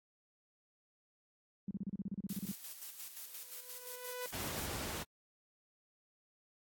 sine tone bursts, 196 Hz, G3, in tune, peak -36 dBFS, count 14, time 1.68-2.515 s, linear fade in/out 2 ms, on 29 ms, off 33 ms
blue noise with tremolo, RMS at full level -46 dBFS, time 2.29-4.67 s, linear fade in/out 5 ms, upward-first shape square, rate 5.7 Hz, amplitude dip 50%
sawtooth tone with exponential growth, 496.9 Hz, B4, 11 cents sharp, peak -35 dBFS, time 3.24-4.26 s, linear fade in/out 1 ms, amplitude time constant 220 ms
pink noise, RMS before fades -41 dBFS, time 4.32-5.04 s, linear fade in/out 20 ms
effects high-pass 60 Hz 12 dB/octave + AAC 64 kbps

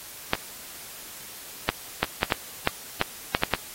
clicks, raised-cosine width 0.3 ms, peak -4 dBFS, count 10, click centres 0.334 / 1.69 / 2.03 / 2.231 / 2.322 / 2.674 / 3.014 / 3.349 / 3.435 / 3.537 s, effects white hiss -42 dBFS RMS until 3.74 s + AAC 48 kbps

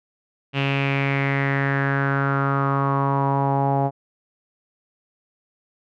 sawtooth tone with low-pass filter sweep, 138.2 Hz, C#3, 5 cents flat, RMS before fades -21 dBFS, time 0.53-3.91 s, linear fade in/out 50 ms, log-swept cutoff 2800 to 760 Hz, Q 5.4, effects none

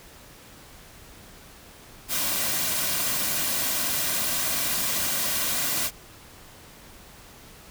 white noise with comb filter, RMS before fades -26 dBFS, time 2.08-5.91 s, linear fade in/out 50 ms, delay 2.3 ms, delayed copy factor -0.5, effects pink hiss -48 dBFS RMS until 7.7 s

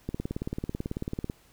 click train, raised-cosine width 3 ms, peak -18 dBFS, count 23, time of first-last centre 0.09-1.299 s, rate 18.2 Hz, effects pink hiss -60 dBFS RMS until 1.52 s

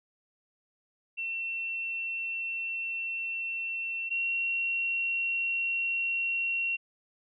sine tone pair in turn, 2703 / 2734 Hz, E7 / F7, +43 / -37 cents, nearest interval unison, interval 20 cents, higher second, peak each -31 / -27 dBFS, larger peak second, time 1.17-4.1 / 4.1-6.77 s, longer first, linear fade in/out 20 ms, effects none

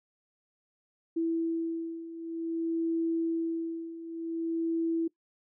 sine beating tone pair, 329.6 / 330.13 Hz, E4 / E4, 0 / +3 cents, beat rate 0.53 Hz, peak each -34 / -30 dBFS, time 1.16-5.08 s, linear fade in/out 10 ms, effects noise-tail reverb RT60 0.1 s tail -21 dB re dry

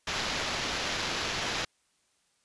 blue noise with sample-and-hold, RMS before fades -32 dBFS, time 0.07-1.65 s, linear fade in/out 5 ms, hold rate 8820 Hz, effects white hiss -71 dBFS RMS until 2.44 s + resampled to 22050 Hz

